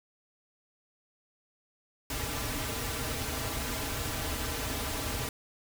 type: noise with comb filter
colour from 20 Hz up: pink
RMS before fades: -34 dBFS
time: 2.1-5.29 s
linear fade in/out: 2 ms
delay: 5.5 ms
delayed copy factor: -0.85
effects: none